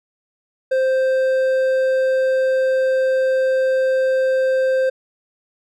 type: tone with hard clipping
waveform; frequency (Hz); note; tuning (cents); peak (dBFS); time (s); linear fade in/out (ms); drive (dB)
triangle; 523.3; C5; 0; -16; 0.71-4.9; 10; 9
effects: none